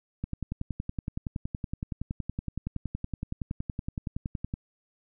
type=click train; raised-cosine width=5 ms; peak=-19 dBFS; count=47; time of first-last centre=0.24-4.539 s; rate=10.7 Hz; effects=none